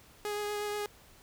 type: tone with vibrato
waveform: sawtooth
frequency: 415.3 Hz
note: G#4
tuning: in tune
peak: -29 dBFS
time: 0.25-0.86 s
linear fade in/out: 0 ms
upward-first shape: triangle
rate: 8.3 Hz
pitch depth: 15 cents each way
effects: pink hiss -58 dBFS RMS until 1.22 s